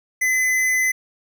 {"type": "tone with hard clipping", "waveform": "sine", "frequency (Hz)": 2026, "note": "B6", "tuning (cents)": 44, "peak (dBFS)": -18, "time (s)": [0.21, 0.92], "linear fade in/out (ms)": 10, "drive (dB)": 15, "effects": []}